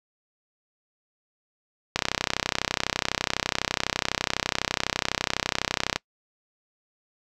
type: click train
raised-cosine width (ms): 0.2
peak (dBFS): -4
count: 129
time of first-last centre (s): 1.96-5.96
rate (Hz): 32
effects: noise-tail reverb RT60 0.1 s tail -24 dB re dry